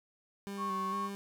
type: tone with vibrato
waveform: 30% pulse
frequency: 196 Hz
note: G3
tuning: in tune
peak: -36 dBFS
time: 0.47-1.15 s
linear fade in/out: 0 ms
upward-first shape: square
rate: 2.2 Hz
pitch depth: 28 cents each way
type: tone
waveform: sine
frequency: 1100 Hz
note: C#6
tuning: 14 cents flat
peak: -33 dBFS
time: 0.57-1.1 s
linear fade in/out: 50 ms
effects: none